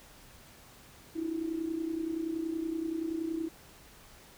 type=tone with amplitude modulation; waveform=sine; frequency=325.4 Hz; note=E4; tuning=22 cents flat; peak=-28 dBFS; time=1.15-3.49 s; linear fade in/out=20 ms; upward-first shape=sine; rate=30.6 Hz; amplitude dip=70%; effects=pink hiss -55 dBFS RMS until 4.37 s